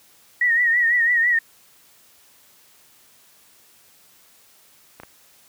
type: tone with vibrato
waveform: sine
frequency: 1896 Hz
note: A#6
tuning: 29 cents sharp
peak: -15 dBFS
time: 0.41-1.39 s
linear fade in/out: 5 ms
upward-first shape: triangle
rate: 6 Hz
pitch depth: 83 cents each way
type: clicks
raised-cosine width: 0.5 ms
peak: -23 / -23 dBFS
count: 2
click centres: 5 / 5.034 s
effects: white hiss -54 dBFS RMS until 5.48 s + high-pass 60 Hz 12 dB/octave